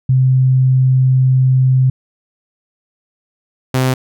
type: tone pair in turn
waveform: sine / sawtooth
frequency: 130 / 129.49 Hz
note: C3 / C3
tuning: -11 / -18 cents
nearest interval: unison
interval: 7 cents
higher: first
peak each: -8 dBFS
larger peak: neither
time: 0.09-1.9 / 3.74-3.94 s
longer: first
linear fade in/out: 5 ms
effects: none